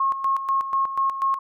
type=tone with tremolo; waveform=sine; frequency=1083 Hz; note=C#6; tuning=41 cents flat; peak=-18 dBFS; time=0-1.39 s; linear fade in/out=5 ms; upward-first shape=square; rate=4.1 Hz; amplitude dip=65%; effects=none